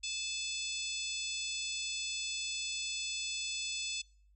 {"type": "harmonic tone with a mistuned harmonic", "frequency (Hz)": 871, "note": "A5", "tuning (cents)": -18, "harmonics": [3, 4, 5, 6, 7, 8, 9], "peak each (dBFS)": [-41, -41, -46, -43, -47, -47, -43], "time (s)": [0.03, 4.02], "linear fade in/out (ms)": 10, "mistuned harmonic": 6, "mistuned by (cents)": -50, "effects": ["noise-tail reverb RT60 0.5 s tail -24 dB re dry", "added 50 Hz sine -62 dBFS peak until 4.35 s"]}